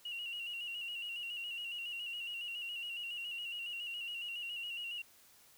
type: tone with vibrato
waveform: sine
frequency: 2823 Hz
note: F7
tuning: 18 cents sharp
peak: -38 dBFS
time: 0.05-5.02 s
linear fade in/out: 5 ms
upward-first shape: square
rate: 7.2 Hz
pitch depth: 44 cents each way
effects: tanh soft clip ceiling -35 dBFS + white hiss -63 dBFS RMS until 5.57 s